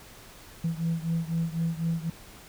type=beating tone pair; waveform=sine; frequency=164 / 168 Hz; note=E3 / E3; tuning=-9 / +33 cents; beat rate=4 Hz; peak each=-27 / -29 dBFS; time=0.64-2.1 s; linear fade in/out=5 ms; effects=tanh soft clip ceiling -21 dBFS + pink hiss -49 dBFS RMS until 2.48 s